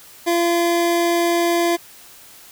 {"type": "tone", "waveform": "25% pulse", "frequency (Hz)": 342.3, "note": "F4", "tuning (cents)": -35, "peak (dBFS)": -12, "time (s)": [0.26, 1.77], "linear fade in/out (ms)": 20, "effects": ["white hiss -44 dBFS RMS until 2.51 s"]}